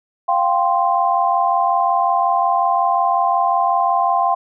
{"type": "chord", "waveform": "sine", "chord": "F suspended second", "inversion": "none", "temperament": "equal", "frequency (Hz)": [698.5, 784, 1046.5], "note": ["F5", "G5", "C6"], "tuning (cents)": [0, 0, 0], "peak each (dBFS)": -18, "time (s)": [0.28, 4.35], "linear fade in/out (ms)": 10, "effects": []}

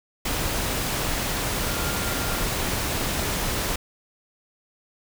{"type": "tone in noise", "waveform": "sine", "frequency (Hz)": 1396.9, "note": "F6", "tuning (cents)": 0, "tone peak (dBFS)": -36, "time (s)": [1.68, 2.43], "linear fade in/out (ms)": 5, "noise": "pink", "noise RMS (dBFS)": -26, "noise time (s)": [0.25, 3.76], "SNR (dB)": -13, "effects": []}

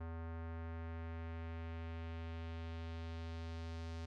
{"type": "tone with low-pass filter sweep", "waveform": "square", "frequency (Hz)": 82.41, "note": "E2", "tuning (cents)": 0, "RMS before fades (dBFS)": -45, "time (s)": [0, 4.06], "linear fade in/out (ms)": 10, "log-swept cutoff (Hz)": [1400, 5400], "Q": 1.3, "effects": []}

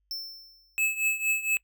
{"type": "tone with exponential decay", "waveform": "square", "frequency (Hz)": 5350, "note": "E8", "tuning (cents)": 25, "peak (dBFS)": -30, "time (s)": [0.11, 0.85], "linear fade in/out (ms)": 1, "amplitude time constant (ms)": 160}
{"type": "tone with tremolo", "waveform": "square", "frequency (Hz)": 2600, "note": "E7", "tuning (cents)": -24, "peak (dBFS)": -22, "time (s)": [0.78, 1.57], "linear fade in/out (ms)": 0, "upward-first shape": "triangle", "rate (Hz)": 4.3, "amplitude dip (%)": 85}
{"effects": ["noise-tail reverb RT60 0.1 s tail -23 dB re dry", "added 50 Hz sine -70 dBFS peak until 1.63 s"]}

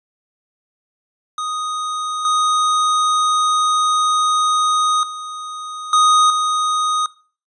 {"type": "tone with level steps", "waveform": "square", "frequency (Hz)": 1244.5, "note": "D#6", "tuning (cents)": 0, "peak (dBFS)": [-22, -15, -28, -11, -17], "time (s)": [1.38, 7.06], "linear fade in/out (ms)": 2, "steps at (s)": [2.25, 5.03, 5.93, 6.3], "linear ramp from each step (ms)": 2, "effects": ["noise-tail reverb RT60 0.4 s tail -20 dB re dry", "resampled to 22050 Hz"]}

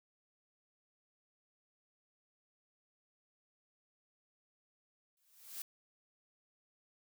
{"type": "noise with exponential growth", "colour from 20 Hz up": "blue", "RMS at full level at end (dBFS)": -41, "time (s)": [5.17, 5.62], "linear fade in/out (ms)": 2, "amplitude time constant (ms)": 96, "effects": []}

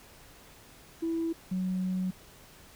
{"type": "tone pair in turn", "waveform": "sine", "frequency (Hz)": [329.6, 185.33], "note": ["E4", "F#3"], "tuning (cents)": [0, 3], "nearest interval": "minor seventh", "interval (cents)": 997, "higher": "first", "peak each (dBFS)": -27, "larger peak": "neither", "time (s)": [[1.02, 1.33], [1.51, 2.11]], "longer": "second", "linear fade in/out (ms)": 10, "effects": ["tanh soft clip ceiling -23 dBFS", "pink hiss -54 dBFS RMS until 2.75 s"]}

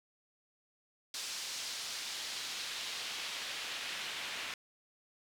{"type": "noise with band-pass filter sweep", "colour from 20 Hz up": "pink", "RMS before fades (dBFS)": -41, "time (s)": [1.14, 4.54], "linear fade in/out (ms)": 2, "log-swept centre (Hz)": [5100, 2700], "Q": 1.2, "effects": []}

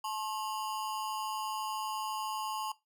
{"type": "ring-modulated tone", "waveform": "square", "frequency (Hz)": 970, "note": "B5", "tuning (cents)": -31, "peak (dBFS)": -32, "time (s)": [0.04, 2.72], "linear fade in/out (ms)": 5, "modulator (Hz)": 104, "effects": ["noise-tail reverb RT60 0.2 s tail -18 dB re dry"]}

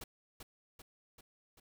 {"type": "noise with echo", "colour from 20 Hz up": "pink", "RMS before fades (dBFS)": -45, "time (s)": [0.01, 0.04], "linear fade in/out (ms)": 5, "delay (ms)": 390, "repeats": 4, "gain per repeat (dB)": -4, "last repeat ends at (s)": 1.6, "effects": []}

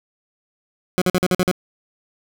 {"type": "tone bursts", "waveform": "20% pulse", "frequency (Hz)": 182.3, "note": "F#3", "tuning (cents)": -25, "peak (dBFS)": -10, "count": 7, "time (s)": [0.98, 1.514], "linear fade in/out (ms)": 0, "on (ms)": 36, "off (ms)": 47, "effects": []}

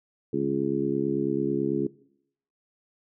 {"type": "harmonic tone with a mistuned harmonic", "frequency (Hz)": 69.1, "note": "C#2", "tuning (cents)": -5, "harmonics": [2, 3, 4, 5, 6], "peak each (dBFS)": [-34, -32, -29, -28, -30], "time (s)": [0.33, 1.87], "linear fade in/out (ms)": 5, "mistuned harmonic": 2, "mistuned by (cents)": 37, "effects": ["noise-tail reverb RT60 0.7 s tail -20 dB re dry"]}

